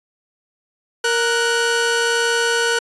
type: tone pair together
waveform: sawtooth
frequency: 466.2 / 1480.1 Hz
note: A#4 / F#6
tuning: 0 / 0 cents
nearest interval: octave + minor sixth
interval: 2000 cents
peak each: -15 dBFS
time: 1.04-2.79 s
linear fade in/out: 5 ms
effects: resampled to 22050 Hz